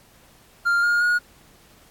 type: tone with pitch steps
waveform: triangle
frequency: 1396.9 / 1419.7 / 1442.8 Hz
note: F6 / F6 / F#6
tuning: 0 / +28 / -44 cents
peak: -15 dBFS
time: 0.65-1.19 s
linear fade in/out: 20 ms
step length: 180 ms
effects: pink hiss -54 dBFS RMS until 1.9 s + AAC 64 kbps